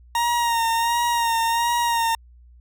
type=tone with vibrato; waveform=40% pulse; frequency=932.3 Hz; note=A#5; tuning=in tune; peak=-18 dBFS; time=0.15-2.15 s; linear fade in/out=2 ms; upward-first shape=sine; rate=1.4 Hz; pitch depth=37 cents each way; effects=added 60 Hz sine -46 dBFS peak until 2.6 s